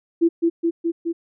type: tone with echo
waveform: sine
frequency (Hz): 335.3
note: E4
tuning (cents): +30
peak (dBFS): -12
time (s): 0.21-0.29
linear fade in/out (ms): 20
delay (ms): 210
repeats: 4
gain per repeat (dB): -2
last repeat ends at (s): 1.13
effects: none